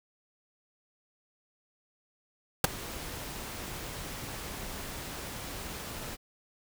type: noise with ADSR envelope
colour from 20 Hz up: pink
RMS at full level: -18 dBFS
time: 2.64-6.17 s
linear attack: 3 ms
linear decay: 13 ms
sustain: -22 dB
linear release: 33 ms
effects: none